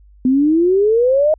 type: exponential sweep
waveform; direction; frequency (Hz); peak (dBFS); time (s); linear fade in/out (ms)
sine; up; 250.2 to 634; -10; 0.25-1.34; 2
effects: added 50 Hz sine -43 dBFS peak until 1.38 s